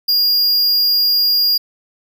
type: tone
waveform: square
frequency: 4832 Hz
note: D8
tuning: 48 cents sharp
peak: -12 dBFS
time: 0.08-1.58 s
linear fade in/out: 10 ms
effects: none